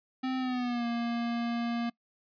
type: tone with pitch glide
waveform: square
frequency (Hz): 259.4 to 235.1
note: C4 to A#3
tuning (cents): -15 to +15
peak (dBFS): -30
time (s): 0.23-1.9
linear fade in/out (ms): 10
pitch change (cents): -170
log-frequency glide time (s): 0.38-0.86
effects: noise-tail reverb RT60 0.1 s tail -23 dB re dry + resampled to 11025 Hz